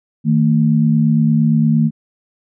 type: tone pair together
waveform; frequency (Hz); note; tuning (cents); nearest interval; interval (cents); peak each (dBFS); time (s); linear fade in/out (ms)
sine; 157.1 / 225.8; D#3 / A3; +17 / +45; tritone; 628; -13; 0.24-1.91; 50
effects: none